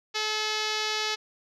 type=tone with low-pass filter; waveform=5% pulse; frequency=430 Hz; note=A4; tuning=40 cents flat; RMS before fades=-29 dBFS; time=0.14-1.16 s; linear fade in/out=20 ms; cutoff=5500 Hz; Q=1.4; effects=none